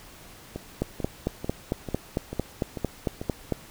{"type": "two click trains", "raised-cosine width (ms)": 2, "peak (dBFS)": [-19, -11], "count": [7, 13], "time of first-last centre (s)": [[0.56, 3.215], [0.82, 3.523]], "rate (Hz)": [2.26, 4.44], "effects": ["pink hiss -48 dBFS RMS until 3.7 s"]}